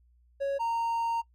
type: tone pair in turn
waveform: triangle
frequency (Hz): 554.4 / 924.1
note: C#5 / A#5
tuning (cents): 0 / -15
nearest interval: major sixth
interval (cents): 885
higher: second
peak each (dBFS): -25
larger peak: neither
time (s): 0.4-0.59 / 0.59-1.22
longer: second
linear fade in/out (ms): 20
effects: noise-tail reverb RT60 0.1 s tail -22 dB re dry + added 60 Hz sine -60 dBFS peak until 1.34 s